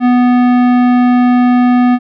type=tone with tanh clipping; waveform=sine; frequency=246.9 Hz; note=B3; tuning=in tune; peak=-8 dBFS; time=0-1.99 s; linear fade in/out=50 ms; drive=16 dB; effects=none